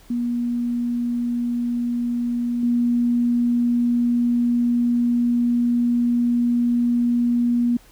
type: tone with level steps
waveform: sine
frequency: 239.9 Hz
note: A#3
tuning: 50 cents sharp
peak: -20 / -16 dBFS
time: 0.1-7.77 s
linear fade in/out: 5 ms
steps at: 2.63 s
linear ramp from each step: 2 ms
effects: added 40 Hz sine -50 dBFS peak until 7.91 s + pink hiss -52 dBFS RMS until 7.91 s